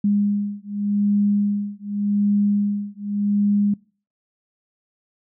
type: beating tone pair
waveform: sine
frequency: 203.8 / 204.66 Hz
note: G#3 / G#3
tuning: -32 / -25 cents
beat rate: 0.86 Hz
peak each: -21 dBFS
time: 0.04-3.74 s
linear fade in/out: 5 ms
effects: noise-tail reverb RT60 0.4 s tail -24 dB re dry